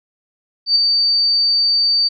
sine tone with ADSR envelope, 4606 Hz, D8, 34 cents flat, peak -8 dBFS, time 0.66-2.09 s, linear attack 98 ms, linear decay 4 ms, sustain -4 dB, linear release 19 ms, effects none

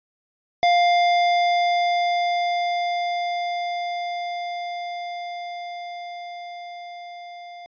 square tone with level ramp, 700 Hz, F5, 4 cents sharp, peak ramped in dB -15 to -38 dBFS, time 0.63-7.66 s, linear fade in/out 0 ms, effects resampled to 11025 Hz

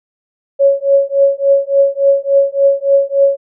sine tone with tremolo, 554.4 Hz, C#5, in tune, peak -4 dBFS, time 0.59-3.37 s, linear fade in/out 20 ms, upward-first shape triangle, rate 3.5 Hz, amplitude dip 100%, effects none

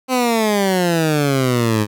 15% pulse exponential sweep, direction down, 261.6 to 103.83 Hz, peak -8 dBFS, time 0.08-1.87 s, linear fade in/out 50 ms, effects none

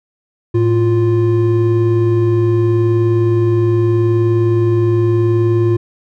triangle tone pair together, 110 / 349.2 Hz, A2 / F4, 0 / 0 cents, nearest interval octave + minor sixth, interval 2000 cents, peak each -11 dBFS, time 0.54-5.77 s, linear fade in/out 10 ms, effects none

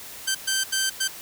10% pulse tone bursts at uneven times, 1556 Hz, G6, 13 cents flat, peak -13 dBFS, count 4, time 0.27-0.35 / 0.47-0.64 / 0.72-0.9 / 1-1.08 s, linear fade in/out 10 ms, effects white hiss -40 dBFS RMS until 1.21 s

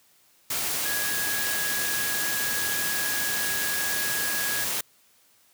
sine tone in noise, 1661.2 Hz, G#6, in tune, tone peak -30 dBFS, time 0.85-4.64 s, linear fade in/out 5 ms, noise white, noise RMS -28 dBFS, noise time 0.5-4.81 s, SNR -5 dB, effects white hiss -61 dBFS RMS until 5.53 s + high-pass 80 Hz 12 dB/octave

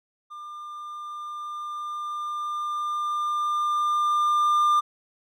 triangle tone with level ramp, 1199 Hz, D6, 36 cents sharp, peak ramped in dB -35 to -15 dBFS, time 0.3-4.81 s, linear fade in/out 20 ms, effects none

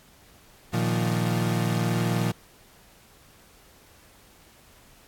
35% pulse chord, Bb suspended fourth, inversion none, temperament equal with one note detuned, 116.54 / 155.56 / 175.73 Hz, Bb2 / Eb3 / F3, 0 / 0 / +11 cents, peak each -24 / -29 / -25 dBFS, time 0.73-2.32 s, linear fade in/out 10 ms, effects pink hiss -55 dBFS RMS until 5.07 s + AAC 64 kbps

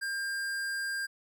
sine tone with hard clipping, 1600 Hz, G6, 35 cents sharp, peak -33 dBFS, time 0.01-1.07 s, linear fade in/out 20 ms, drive 18 dB, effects none

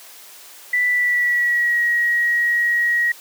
sine tone with pitch glide, 1975.5 to 1899.4 Hz, B6 to A#6, 0 to +32 cents, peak -15 dBFS, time 0.73-3.12 s, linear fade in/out 5 ms, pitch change -68 cents, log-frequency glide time 0.89-1.81 s, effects white hiss -42 dBFS RMS until 3.2 s + high-pass 400 Hz 12 dB/octave

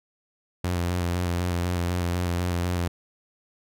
sawtooth tone with vibrato, 88 Hz, F2, 14 cents sharp, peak -20 dBFS, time 0.64-2.88 s, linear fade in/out 5 ms, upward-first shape square, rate 4 Hz, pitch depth 28 cents each way, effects none

